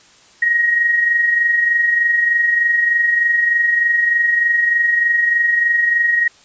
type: tone with amplitude modulation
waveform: sine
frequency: 1886 Hz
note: A#6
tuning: 20 cents sharp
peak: -10 dBFS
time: 0.42-6.28 s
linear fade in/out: 5 ms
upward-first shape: sine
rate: 23.3 Hz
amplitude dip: 45%
effects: white hiss -48 dBFS RMS until 6.44 s + resampled to 16000 Hz

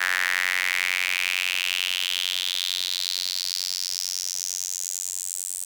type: tone with high-pass filter sweep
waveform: sawtooth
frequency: 91.1 Hz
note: F#2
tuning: 26 cents flat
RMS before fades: -27 dBFS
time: 0-5.65 s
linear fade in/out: 10 ms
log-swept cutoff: 1700 to 8400 Hz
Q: 4.5
effects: none

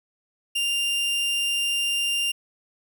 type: tone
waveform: 40% pulse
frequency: 2794 Hz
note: F7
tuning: in tune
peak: -21 dBFS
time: 0.55-2.32 s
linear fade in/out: 10 ms
effects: none

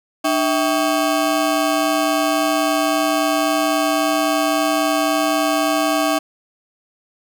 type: ring-modulated tone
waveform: 25% pulse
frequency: 475.7 Hz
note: A#4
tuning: 35 cents sharp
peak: -9 dBFS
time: 0.24-6.19 s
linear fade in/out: 10 ms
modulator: 176 Hz
effects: none

